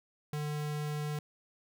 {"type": "tone", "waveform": "square", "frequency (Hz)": 149.4, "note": "D3", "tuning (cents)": 30, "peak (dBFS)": -34, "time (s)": [0.33, 1.19], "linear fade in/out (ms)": 2, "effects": []}